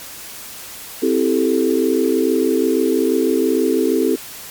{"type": "chord", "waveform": "sine", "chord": "A minor seventh", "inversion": "first", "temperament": "equal with one note detuned", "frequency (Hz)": [261.6, 329.6, 392, 438.2], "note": ["C4", "E4", "G4", "A4"], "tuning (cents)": [0, 0, 0, -7], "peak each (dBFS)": -19, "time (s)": [1.02, 4.16], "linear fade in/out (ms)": 10, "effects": ["white hiss -34 dBFS RMS until 4.5 s", "MP3 96 kbps"]}